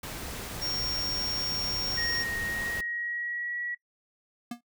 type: noise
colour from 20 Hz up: pink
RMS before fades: -38 dBFS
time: 0.03-2.81 s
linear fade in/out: 5 ms
type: tone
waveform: square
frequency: 5550 Hz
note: F8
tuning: 12 cents flat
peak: -30 dBFS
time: 0.61-2.24 s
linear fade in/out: 20 ms
type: tone with pitch glide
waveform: sine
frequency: 1869 to 1928.2 Hz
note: A#6 to B6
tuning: +4 to -42 cents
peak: -31 dBFS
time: 1.97-3.75 s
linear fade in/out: 10 ms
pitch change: +54 cents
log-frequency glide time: 2.41-3.58 s
type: tone with exponential decay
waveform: square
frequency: 238.5 Hz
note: A#3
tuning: 40 cents sharp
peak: -31 dBFS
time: 4.51-4.61 s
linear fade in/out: 5 ms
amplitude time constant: 21 ms
effects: noise-tail reverb RT60 0.1 s tail -20 dB re dry